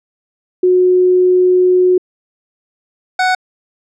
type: tone pair in turn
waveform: sine / 25% pulse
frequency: 364.8 / 741.5 Hz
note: F#4 / F#5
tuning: -24 / +4 cents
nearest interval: octave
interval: 1228 cents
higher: second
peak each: -7 dBFS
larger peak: neither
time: 0.63-1.98 / 3.19-3.35 s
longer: first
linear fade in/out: 5 ms
effects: low-pass 5000 Hz 12 dB/octave